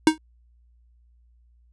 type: tone with exponential decay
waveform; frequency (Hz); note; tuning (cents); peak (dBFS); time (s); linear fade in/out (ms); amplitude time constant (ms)
square; 313.8; D#4; +15; -10; 0.07-0.18; 2; 22
effects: added 59 Hz sine -55 dBFS peak until 1.72 s + resampled to 24000 Hz